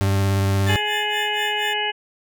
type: tone with vibrato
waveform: 40% pulse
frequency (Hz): 98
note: G2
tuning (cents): 0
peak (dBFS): -16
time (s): 0.01-0.76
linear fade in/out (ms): 0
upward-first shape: sine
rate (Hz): 17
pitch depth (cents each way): 17
type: tone with tremolo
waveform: 35% pulse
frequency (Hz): 1765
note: A6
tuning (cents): +5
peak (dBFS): -24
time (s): 0.66-1.74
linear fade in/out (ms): 10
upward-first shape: sine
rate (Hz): 4.2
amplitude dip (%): 90
type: harmonic tone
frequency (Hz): 420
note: G#4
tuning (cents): +19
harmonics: 1 / 2 / 4 / 5 / 6 / 7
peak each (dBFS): -30 / -26 / -28 / -30 / -30 / -25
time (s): 0.68-1.92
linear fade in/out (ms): 20
effects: none